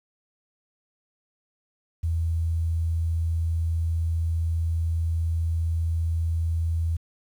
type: tone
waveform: sine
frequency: 82.41 Hz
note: E2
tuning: in tune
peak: -22 dBFS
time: 2.03-6.97 s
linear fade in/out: 10 ms
effects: 9-bit